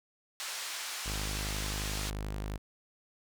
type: band-pass noise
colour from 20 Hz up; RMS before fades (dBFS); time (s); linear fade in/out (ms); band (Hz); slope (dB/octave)
white; -39; 0.4-2.1; 0; 810 to 6900; 12
type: tone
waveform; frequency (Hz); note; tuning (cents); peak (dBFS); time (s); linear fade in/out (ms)
sawtooth; 51.4; G#1; -17; -31; 1.05-2.58; 20
effects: none